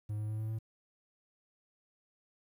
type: tone with pitch steps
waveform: triangle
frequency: 105.6 / 106.89 / 108.19 / 109.51 / 110.85 Hz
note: G#2 / A2 / A2 / A2 / A2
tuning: +29 / -50 / -29 / -8 / +13 cents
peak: -32 dBFS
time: 0.09-0.59 s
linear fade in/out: 10 ms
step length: 100 ms
effects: 11-bit